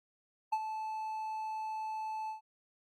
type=tone with ADSR envelope; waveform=triangle; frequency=872 Hz; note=A5; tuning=16 cents flat; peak=-25 dBFS; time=0.52-2.41 s; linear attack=10 ms; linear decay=51 ms; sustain=-9 dB; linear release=120 ms; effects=Opus 48 kbps